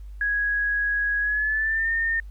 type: tone with pitch glide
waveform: sine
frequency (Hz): 1661.2 to 1822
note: G#6 to A#6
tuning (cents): 0 to -40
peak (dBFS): -21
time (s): 0.21-2.2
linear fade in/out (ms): 2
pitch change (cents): +160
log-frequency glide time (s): 1.2-1.91
effects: added 50 Hz sine -36 dBFS peak until 2.3 s + pink hiss -65 dBFS RMS until 2.3 s